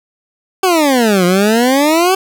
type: exponential two-way sweep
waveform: 20% pulse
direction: down then up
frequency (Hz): 387.6 to 174.1 to 387.6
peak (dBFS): -4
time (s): 0.63-2.15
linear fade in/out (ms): 5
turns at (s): 1.25
effects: none